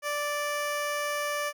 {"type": "tone", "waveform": "15% pulse", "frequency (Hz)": 586, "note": "D5", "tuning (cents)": -4, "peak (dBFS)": -22, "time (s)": [0.02, 1.53], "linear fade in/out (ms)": 50, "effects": []}